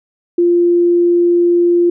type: tone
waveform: sine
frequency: 347.4 Hz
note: F4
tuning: 9 cents flat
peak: -8 dBFS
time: 0.38-1.9 s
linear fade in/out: 5 ms
effects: none